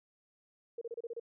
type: tone bursts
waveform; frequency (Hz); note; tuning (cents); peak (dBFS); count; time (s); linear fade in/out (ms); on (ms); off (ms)
sine; 466.2; A#4; 0; -37; 7; 0.78-1.198; 5; 34; 30
effects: none